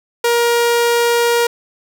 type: tone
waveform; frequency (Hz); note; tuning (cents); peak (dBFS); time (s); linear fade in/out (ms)
sawtooth; 472.5; A#4; +23; -8; 0.24-1.47; 5
effects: none